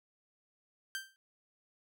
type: tone with exponential decay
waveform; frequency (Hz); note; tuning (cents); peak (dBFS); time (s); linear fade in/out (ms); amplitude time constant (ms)
sawtooth; 1568; G6; 0; -30; 0.95-1.16; 0; 45
effects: none